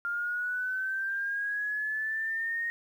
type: linear sweep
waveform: sine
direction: up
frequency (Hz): 1396.9 to 1864.7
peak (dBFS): -29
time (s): 0.05-2.7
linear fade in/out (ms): 0
effects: 10-bit